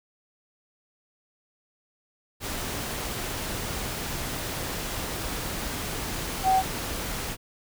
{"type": "tone in noise", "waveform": "sine", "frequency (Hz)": 760, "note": "F#5", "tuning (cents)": 46, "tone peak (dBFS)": -18, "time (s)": [6.43, 6.63], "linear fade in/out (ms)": 50, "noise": "pink", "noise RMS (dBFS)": -32, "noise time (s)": [2.4, 7.37], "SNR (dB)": 11, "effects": []}